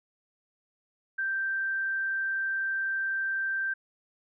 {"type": "tone", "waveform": "sine", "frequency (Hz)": 1568, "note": "G6", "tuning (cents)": 0, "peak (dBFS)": -27, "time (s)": [1.18, 3.74], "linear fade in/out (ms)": 10, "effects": []}